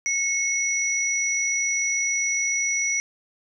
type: tone pair together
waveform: sine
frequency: 2184 / 5831 Hz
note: C#7 / F#8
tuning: -26 / -26 cents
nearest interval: octave + perfect fourth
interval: 1700 cents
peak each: -24 dBFS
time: 0.06-3 s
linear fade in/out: 0 ms
effects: none